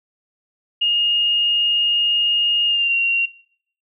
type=tone with pitch glide; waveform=sine; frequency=2847 to 2756 Hz; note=F7 to F7; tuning=+33 to -24 cents; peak=-15 dBFS; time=0.81-3.26 s; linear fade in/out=10 ms; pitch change=-57 cents; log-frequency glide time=2.66-2.94 s; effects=noise-tail reverb RT60 0.6 s tail -20 dB re dry